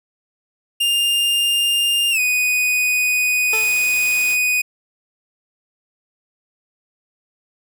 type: tone with pitch glide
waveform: 45% pulse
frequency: 2805 to 2485 Hz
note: F7 to D#7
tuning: +7 to -3 cents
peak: -15 dBFS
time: 0.8-4.62 s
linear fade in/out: 10 ms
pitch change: -210 cents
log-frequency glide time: 2.11-2.2 s
type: noise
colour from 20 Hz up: white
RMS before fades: -33 dBFS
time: 3.5-4.38 s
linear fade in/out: 50 ms
type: tone with exponential decay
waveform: 20% pulse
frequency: 440 Hz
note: A4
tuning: in tune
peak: -18 dBFS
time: 3.53-3.86 s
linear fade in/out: 2 ms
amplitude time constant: 70 ms
effects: none